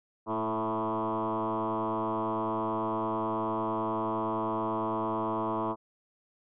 sine tone with frequency modulation, 659.3 Hz, E5, in tune, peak -27 dBFS, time 0.26-5.76 s, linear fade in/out 50 ms, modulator 109 Hz, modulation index 4.3, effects tanh soft clip ceiling -23 dBFS

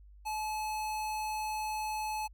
square tone, 860 Hz, A5, 40 cents flat, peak -34 dBFS, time 0.25-2.28 s, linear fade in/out 20 ms, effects added 50 Hz sine -52 dBFS peak until 2.33 s

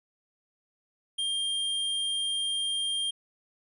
square tone, 3200 Hz, G7, 35 cents sharp, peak -28 dBFS, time 1.18-3.11 s, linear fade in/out 10 ms, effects resampled to 32000 Hz

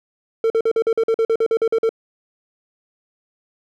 triangle tone bursts, 451.4 Hz, A4, 44 cents sharp, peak -12 dBFS, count 14, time 0.44-1.892 s, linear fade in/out 2 ms, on 61 ms, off 46 ms, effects none

